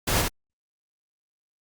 pink noise with echo, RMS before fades -24 dBFS, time 0.07-0.22 s, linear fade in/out 10 ms, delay 65 ms, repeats 1, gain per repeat -2 dB, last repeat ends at 0.285 s, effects Opus 48 kbps

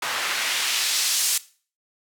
white noise with band-pass filter sweep, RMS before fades -24 dBFS, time 0.02-1.38 s, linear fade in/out 5 ms, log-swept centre 1300 to 7100 Hz, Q 0.86, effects noise-tail reverb RT60 0.4 s tail -18 dB re dry

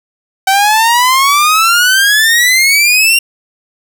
sawtooth exponential sweep, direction up, 761 to 2794 Hz, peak -3 dBFS, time 0.47-3.19 s, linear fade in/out 5 ms, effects none

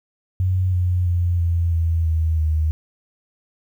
sine tone with pitch steps, 92.5 / 89.92 / 87.41 / 84.97 / 82.6 / 80.29 / 78.05 Hz, F#2 / F#2 / F2 / F2 / E2 / E2 / D#2, 0 / -49 / +2 / -47 / +4 / -45 / +6 cents, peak -16 dBFS, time 0.4-2.71 s, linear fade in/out 0 ms, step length 330 ms, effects 9-bit

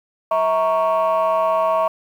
sine chord, A# diminished, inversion second, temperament equal with one note detuned, 647.6 / 932.3 / 1108.7 Hz, E5 / A#5 / C#6, -31 / 0 / 0 cents, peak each -16 / -21 / -19 dBFS, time 0.31-1.88 s, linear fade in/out 5 ms, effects tanh soft clip ceiling -11 dBFS + 8-bit

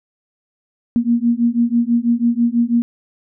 sine beating tone pair, 233.1 / 239.2 Hz, A#3 / A#3, 0 / +45 cents, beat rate 6.1 Hz, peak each -16 dBFS, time 0.96-2.82 s, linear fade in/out 0 ms, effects none

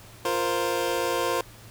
25% pulse chord, F suspended fourth, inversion none, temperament equal, 349.2 / 466.2 / 523.3 Hz, F4 / Bb4 / C5, 0 / 0 / 0 cents, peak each -26 / -25 / -24 dBFS, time 0.25-1.41 s, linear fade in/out 2 ms, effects added 112 Hz sine -49 dBFS peak until 1.7 s + pink hiss -49 dBFS RMS until 1.7 s

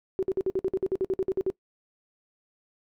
sine tone bursts, 379.6 Hz, F#4, 44 cents sharp, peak -22 dBFS, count 15, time 0.19-1.501 s, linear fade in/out 0 ms, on 37 ms, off 54 ms, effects noise-tail reverb RT60 0.1 s tail -21 dB re dry

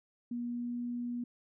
sine tone with pitch glide, 240 to 241.5 Hz, B3 to B3, -49 to -39 cents, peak -34 dBFS, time 0.31-1.24 s, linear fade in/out 5 ms, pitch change +10 cents, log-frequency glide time 0.46-0.81 s, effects none

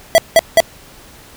square tone bursts, 659.3 Hz, E5, in tune, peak -5 dBFS, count 3, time 0.15-0.603 s, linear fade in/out 0 ms, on 31 ms, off 180 ms, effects pink hiss -41 dBFS RMS until 1.36 s

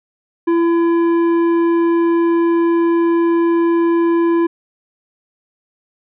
triangle tone with tanh clipping, 337 Hz, E4, 38 cents sharp, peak -13 dBFS, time 0.47-4.47 s, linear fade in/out 10 ms, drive 14 dB, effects none

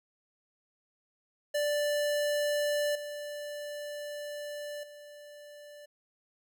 square tone with level steps, 587.3 Hz, D5, in tune, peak -28 / -38 / -48 dBFS, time 1.54-5.86 s, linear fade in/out 10 ms, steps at 2.95 / 4.83 s, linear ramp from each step 5 ms, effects none

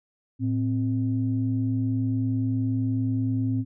sine tone pair together, 111.33 / 261.6 Hz, A2 / C4, +21 / 0 cents, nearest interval octave + minor third, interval 1479 cents, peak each -24 / -25 dBFS, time 0.39-3.65 s, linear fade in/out 50 ms, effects tanh soft clip ceiling -14 dBFS

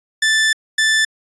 sawtooth tone pair in turn, 1760 / 1760 Hz, A6 / A6, 0 / 0 cents, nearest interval unison, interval 0 cents, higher neither, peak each -9 dBFS, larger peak neither, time 0.22-0.53 / 0.78-1.05 s, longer first, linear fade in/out 5 ms, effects resampled to 22050 Hz

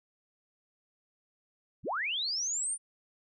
sine linear sweep, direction up, 34.52 to 9340 Hz, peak -30 dBFS, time 1.83-2.78 s, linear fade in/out 50 ms, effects none

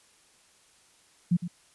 sine tone with echo, 174.6 Hz, F3, in tune, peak -19 dBFS, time 1.31-1.37 s, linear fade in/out 10 ms, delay 110 ms, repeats 1, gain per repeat -11 dB, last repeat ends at 1.48 s, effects white hiss -61 dBFS RMS until 1.74 s + resampled to 24000 Hz

